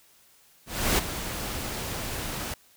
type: noise with ADSR envelope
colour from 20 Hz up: pink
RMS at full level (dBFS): -22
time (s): 0.66-2.54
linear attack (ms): 320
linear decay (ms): 20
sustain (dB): -11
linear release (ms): 3
effects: white hiss -59 dBFS RMS until 2.76 s